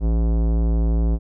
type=tone with tanh clipping; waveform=sine; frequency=56.1 Hz; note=A1; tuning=34 cents sharp; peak=-18 dBFS; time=0-1.19 s; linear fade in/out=50 ms; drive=18 dB; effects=none